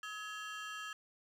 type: ring-modulated tone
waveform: 30% pulse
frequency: 1480 Hz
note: F#6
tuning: in tune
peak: -36 dBFS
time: 0.03-0.93 s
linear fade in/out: 2 ms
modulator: 202 Hz
effects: low-pass 7000 Hz 12 dB/octave + 11-bit